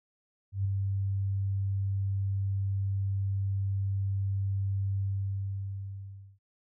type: tone with ADSR envelope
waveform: sine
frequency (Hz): 98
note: G2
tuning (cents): 0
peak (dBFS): -24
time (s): 0.52-6.39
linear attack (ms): 130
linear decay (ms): 7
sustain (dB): -3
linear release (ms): 1400
effects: none